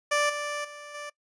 15% pulse tone with level steps, 587.3 Hz, D5, in tune, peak -16 / -24 / -35 / -30 dBFS, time 0.11-1.1 s, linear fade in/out 10 ms, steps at 0.29 / 0.64 / 0.94 s, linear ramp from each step 10 ms, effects noise-tail reverb RT60 0.1 s tail -21 dB re dry + resampled to 22050 Hz

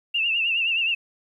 sine tone with vibrato, 2717 Hz, F7, 48 cents flat, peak -20 dBFS, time 0.14-0.95 s, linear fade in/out 10 ms, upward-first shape triangle, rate 9.6 Hz, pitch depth 100 cents each way, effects 10-bit

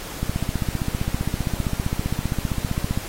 click train, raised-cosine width 5 ms, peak -10 dBFS, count 43, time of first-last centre 0.23-2.975 s, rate 15.3 Hz, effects pink hiss -35 dBFS RMS until 3.08 s + AAC 48 kbps

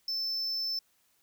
triangle tone, 5290 Hz, E8, 5 cents sharp, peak -29 dBFS, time 0.08-0.79 s, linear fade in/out 2 ms, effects white hiss -70 dBFS RMS until 1.22 s

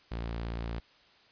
sawtooth tone, 57.3 Hz, A#1, 29 cents flat, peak -30 dBFS, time 0.11-0.8 s, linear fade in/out 10 ms, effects white hiss -61 dBFS RMS until 1.31 s + resampled to 11025 Hz

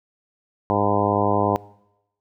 harmonic tone with a mistuned harmonic, 102.4 Hz, G#2, 24 cents flat, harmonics 1 / 2 / 3 / 4 / 5 / 6 / 7 / 8 / 9 / 10, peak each -27 / -27 / -27 / -27 / -27 / -27 / -27 / -27 / -27 / -27 dBFS, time 0.7-1.56 s, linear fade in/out 0 ms, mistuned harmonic 10, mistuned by -19 cents, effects noise-tail reverb RT60 0.9 s tail -22 dB re dry

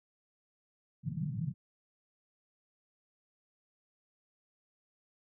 white band-pass noise, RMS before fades -36 dBFS, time 1.03-1.54 s, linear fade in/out 50 ms, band 120 to 170 Hz, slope 48 dB/octave, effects none

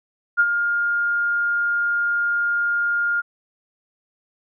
sine tone with ADSR envelope, 1412 Hz, F6, 19 cents sharp, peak -11 dBFS, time 0.37-3.22 s, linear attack 29 ms, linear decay 50 ms, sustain -7 dB, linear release 26 ms, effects none

